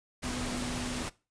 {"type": "tone in noise", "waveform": "sine", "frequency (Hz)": 246.9, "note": "B3", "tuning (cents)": 0, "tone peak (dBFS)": -36, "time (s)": [0.23, 1.04], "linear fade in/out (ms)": 20, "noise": "pink", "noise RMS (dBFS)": -36, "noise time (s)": [0.22, 1.1], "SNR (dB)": -3, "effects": ["noise-tail reverb RT60 0.3 s tail -20 dB re dry", "resampled to 22050 Hz"]}